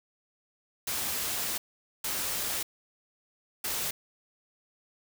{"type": "noise bursts at uneven times", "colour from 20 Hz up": "white", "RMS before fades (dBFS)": -32, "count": 3, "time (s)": [[0.87, 1.58], [2.04, 2.63], [3.64, 3.91]], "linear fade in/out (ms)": 5, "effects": []}